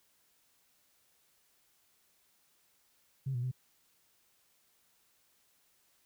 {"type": "tone with pitch steps", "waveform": "sine", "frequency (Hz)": [134.2, 121.9, 127.5], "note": ["C3", "B2", "C3"], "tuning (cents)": [44, -22, -44], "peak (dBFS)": -31, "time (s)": [3.26, 3.515], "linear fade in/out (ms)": 10, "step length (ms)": 85, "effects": ["tanh soft clip ceiling -27 dBFS", "white hiss -71 dBFS RMS until 6.05 s"]}